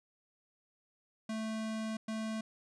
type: tone bursts at uneven times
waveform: square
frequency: 220 Hz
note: A3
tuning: in tune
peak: -36 dBFS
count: 2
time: 1.29-1.97 / 2.08-2.41 s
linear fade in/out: 5 ms
effects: resampled to 22050 Hz + 13-bit